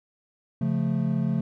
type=chord; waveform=triangle; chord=Db augmented; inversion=none; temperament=equal; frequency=138.59 / 174.61 / 220 Hz; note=Db3 / F3 / A3; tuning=0 / 0 / 0 cents; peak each=-25 dBFS; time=0.61-1.41 s; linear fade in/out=5 ms; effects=none